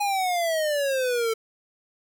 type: exponential sweep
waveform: square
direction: down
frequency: 830.6 to 442.6 Hz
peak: -23 dBFS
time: 0-1.34 s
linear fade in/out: 10 ms
effects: none